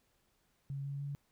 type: tone with pitch steps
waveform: sine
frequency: 138.59 / 140.28 / 141.99 Hz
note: C#3 / C#3 / C#3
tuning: 0 / +21 / +42 cents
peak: -37 dBFS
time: 0.7-1.15 s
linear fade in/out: 0 ms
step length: 150 ms
effects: pink hiss -75 dBFS RMS until 1.31 s